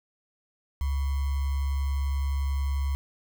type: tone with sample-and-hold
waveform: sine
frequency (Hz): 69.3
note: C#2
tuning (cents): 0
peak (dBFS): -24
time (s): 0.81-2.95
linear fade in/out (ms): 0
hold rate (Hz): 1050
effects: none